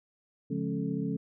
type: tone cluster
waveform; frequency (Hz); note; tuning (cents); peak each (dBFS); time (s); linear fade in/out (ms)
sine; 140.1 / 174 / 210.2 / 273.8 / 436.5; C#3 / F3 / G#3 / C#4 / A4; +19 / -6 / +21 / -21 / -14; -37 / -34 / -35 / -34 / -40; 0.5-1.17; 10
effects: none